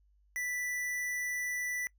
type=tone; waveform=square; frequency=1975.5 Hz; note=B6; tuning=in tune; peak=-34 dBFS; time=0.36-1.87 s; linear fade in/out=0 ms; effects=noise-tail reverb RT60 0.1 s tail -23 dB re dry + added 50 Hz sine -64 dBFS peak until 1.98 s